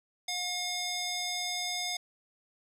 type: tone with band-pass filter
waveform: square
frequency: 719 Hz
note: F#5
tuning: 50 cents flat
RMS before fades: -34 dBFS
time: 0.28-1.97 s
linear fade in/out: 5 ms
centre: 5000 Hz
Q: 1.4
effects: none